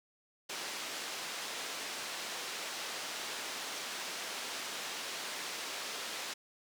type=band-pass noise; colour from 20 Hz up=white; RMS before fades=-41 dBFS; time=0.49-6.34 s; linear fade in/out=10 ms; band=290 to 5300 Hz; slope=12 dB/octave; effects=none